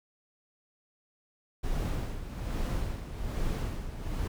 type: noise with tremolo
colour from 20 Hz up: brown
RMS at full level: -30 dBFS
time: 1.63-4.28 s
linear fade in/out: 10 ms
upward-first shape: sine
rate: 1.2 Hz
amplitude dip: 65%
effects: none